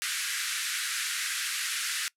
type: band-pass noise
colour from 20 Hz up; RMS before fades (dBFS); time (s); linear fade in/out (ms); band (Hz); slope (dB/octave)
pink; -32; 0.02-2.08; 0; 1400 to 12000; 48
effects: noise-tail reverb RT60 0.1 s tail -22 dB re dry